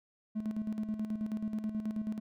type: tone with tremolo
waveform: triangle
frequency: 215.7 Hz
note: A3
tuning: 34 cents flat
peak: -28 dBFS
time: 0.35-2.2 s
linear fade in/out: 20 ms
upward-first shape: square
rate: 9.3 Hz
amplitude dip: 65%
effects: tanh soft clip ceiling -26 dBFS